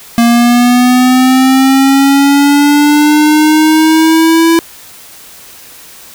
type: linear sweep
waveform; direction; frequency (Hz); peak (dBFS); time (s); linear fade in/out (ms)
square; up; 233.1 to 332.6; -5; 0.18-4.59; 0
effects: white hiss -34 dBFS RMS until 6.14 s